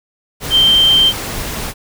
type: tone in noise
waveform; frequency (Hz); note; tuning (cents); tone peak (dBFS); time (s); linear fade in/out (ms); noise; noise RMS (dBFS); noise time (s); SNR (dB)
sine; 3136; G7; 0; -7; 0.5-1.13; 50; pink; -23; 0.4-1.74; +13
effects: none